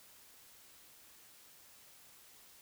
silence, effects white hiss -60 dBFS RMS until 2.61 s

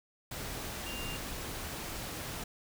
sine tone in noise, 2794 Hz, F7, in tune, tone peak -42 dBFS, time 0.86-1.17 s, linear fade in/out 5 ms, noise pink, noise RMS -40 dBFS, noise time 0.31-2.44 s, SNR -5 dB, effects none

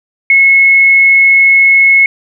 sine tone, 2183 Hz, C#7, 27 cents flat, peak -3 dBFS, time 0.3-2.06 s, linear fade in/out 2 ms, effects none

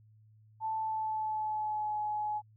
sine tone with pitch glide, 880 to 845.1 Hz, A5 to G#5, 0 to +30 cents, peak -31 dBFS, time 0.6-2.42 s, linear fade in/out 50 ms, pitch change -70 cents, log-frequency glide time 0.76-2 s, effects added 108 Hz sine -58 dBFS peak until 2.56 s

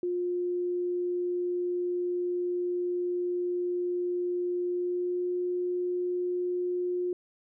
sine tone with pitch glide, 355 to 357.7 Hz, F4 to F4, +28 to +41 cents, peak -27 dBFS, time 0.03-7.13 s, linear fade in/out 2 ms, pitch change +13 cents, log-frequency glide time 4.68-5.3 s, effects none

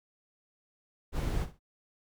brown noise with echo, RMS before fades -31 dBFS, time 1.12-1.47 s, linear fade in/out 50 ms, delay 62 ms, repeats 2, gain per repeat -14 dB, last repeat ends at 1.594 s, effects none

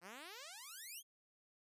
5% pulse exponential sweep, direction up, 164.81 to 3366 Hz, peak -39 dBFS, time 0.01-1.03 s, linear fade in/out 50 ms, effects resampled to 32000 Hz

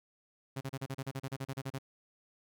sawtooth tone bursts, 135 Hz, C#3, 45 cents flat, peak -32 dBFS, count 15, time 0.56-1.786 s, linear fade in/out 10 ms, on 50 ms, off 34 ms, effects none

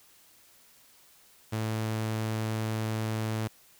sawtooth tone, 110 Hz, A2, in tune, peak -25 dBFS, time 1.52-3.48 s, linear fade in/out 10 ms, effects white hiss -59 dBFS RMS until 3.79 s

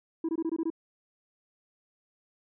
sine tone bursts, 326.6 Hz, E4, 16 cents flat, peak -24 dBFS, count 7, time 0.24-0.702 s, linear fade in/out 5 ms, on 48 ms, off 21 ms, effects tanh soft clip ceiling -26 dBFS

